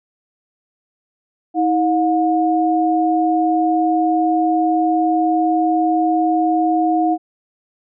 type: tone pair together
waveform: sine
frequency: 320.3 / 719 Hz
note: E4 / F#5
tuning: -50 / -50 cents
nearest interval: octave + major second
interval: 1400 cents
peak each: -16 dBFS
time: 1.54-7.18 s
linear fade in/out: 50 ms
effects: none